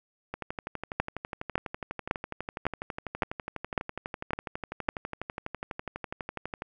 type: two click trains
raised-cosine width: 0.5 ms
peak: -19 / -9 dBFS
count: 77 / 8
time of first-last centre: 0.34-6.621 / 1-4.889 s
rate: 12.1 / 1.8 Hz
effects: none